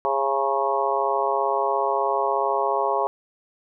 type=harmonic tone with a mistuned harmonic; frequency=136.7 Hz; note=C#3; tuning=24 cents flat; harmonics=3 / 4 / 5 / 6 / 7 / 8; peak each=-27 / -27 / -27 / -27 / -27 / -27 dBFS; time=0.05-3.07 s; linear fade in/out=0 ms; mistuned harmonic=6; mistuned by=+46 cents; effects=none